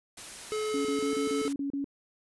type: noise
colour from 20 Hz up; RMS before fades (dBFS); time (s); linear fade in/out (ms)
white; -43; 0.17-1.53; 5
type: tone with pitch glide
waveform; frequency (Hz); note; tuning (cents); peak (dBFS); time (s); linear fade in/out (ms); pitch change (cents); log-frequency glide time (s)
square; 429.4 to 434.9; A4 to A4; -42 to -20; -30; 0.52-1.48; 0; +22; 0.97-1.11
type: tone bursts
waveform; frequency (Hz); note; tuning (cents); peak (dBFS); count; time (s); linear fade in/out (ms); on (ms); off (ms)
sine; 279.6; C#4; +15; -29; 8; 0.74-1.844; 2; 110; 32
effects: resampled to 24000 Hz